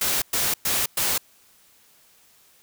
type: noise bursts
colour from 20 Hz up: white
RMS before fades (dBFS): -23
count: 4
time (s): 0.01-1.18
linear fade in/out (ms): 5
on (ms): 210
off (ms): 110
effects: white hiss -57 dBFS RMS until 2.62 s